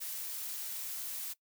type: noise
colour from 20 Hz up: blue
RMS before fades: -40 dBFS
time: 0-1.34 s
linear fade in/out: 20 ms
effects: noise-tail reverb RT60 0.1 s tail -20 dB re dry